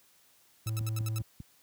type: tone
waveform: triangle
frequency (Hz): 110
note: A2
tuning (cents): 0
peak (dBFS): -28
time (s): 0.66-1.22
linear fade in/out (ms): 5
type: tone bursts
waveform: 5% pulse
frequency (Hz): 1308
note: E6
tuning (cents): -14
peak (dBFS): -26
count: 6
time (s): 0.67-1.184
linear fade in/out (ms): 0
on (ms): 24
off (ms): 74
type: click train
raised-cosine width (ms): 5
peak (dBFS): -29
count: 4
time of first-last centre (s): 0.81-1.403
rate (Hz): 5.06
effects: white hiss -64 dBFS RMS until 1.62 s + high-pass 60 Hz 12 dB/octave